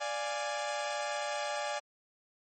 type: chord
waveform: sawtooth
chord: D diminished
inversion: none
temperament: equal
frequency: 587.3 / 698.5 / 830.6 Hz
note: D5 / F5 / Ab5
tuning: 0 / 0 / 0 cents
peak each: -32 / -38 / -33 dBFS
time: 0-1.8 s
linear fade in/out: 20 ms
effects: MP3 32 kbps